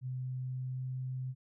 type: tone with pitch glide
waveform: sine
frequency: 128.1 to 129.07 Hz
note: C3 to C3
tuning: -36 to -23 cents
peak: -35 dBFS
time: 0.01-1.35 s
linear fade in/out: 50 ms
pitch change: +13 cents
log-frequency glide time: 0.18-0.96 s
effects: none